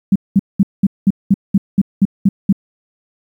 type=tone bursts; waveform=sine; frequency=196 Hz; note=G3; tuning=in tune; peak=-6 dBFS; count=11; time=0.12-2.527 s; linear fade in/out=5 ms; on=37 ms; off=200 ms; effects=8-bit